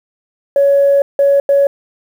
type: tone bursts at uneven times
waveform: sine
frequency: 560 Hz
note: C#5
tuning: 18 cents sharp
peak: -6 dBFS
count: 3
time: 0.56-1.02 / 1.19-1.4 / 1.49-1.67 s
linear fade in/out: 2 ms
effects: tanh soft clip ceiling -3 dBFS + 7-bit